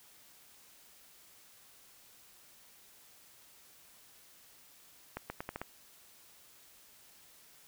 accelerating click train, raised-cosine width 0.5 ms, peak -23 dBFS, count 6, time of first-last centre 5.17-5.616 s, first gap 130 ms, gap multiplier 0.81, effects white hiss -60 dBFS RMS until 7.67 s

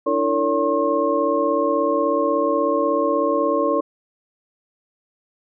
sine tone cluster, 293.6 / 330 / 455.6 / 566 / 1074 Hz, D4 / E4 / A#4 / C#5 / C6, 0 / +2 / -40 / +36 / +45 cents, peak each -25 / -25 / -23 / -21 / -23 dBFS, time 0.06-3.81 s, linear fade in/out 10 ms, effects none

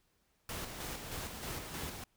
pink noise with tremolo, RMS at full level -41 dBFS, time 0.49-2.04 s, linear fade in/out 2 ms, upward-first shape square, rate 3.2 Hz, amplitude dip 40%, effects pink hiss -75 dBFS RMS until 2.16 s

